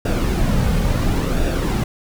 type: noise with flanger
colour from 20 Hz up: brown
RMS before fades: -18 dBFS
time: 0.05-1.84 s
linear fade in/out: 5 ms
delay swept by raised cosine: 0.94 to 3.04 ms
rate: 0.72 Hz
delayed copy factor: -0.5
effects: none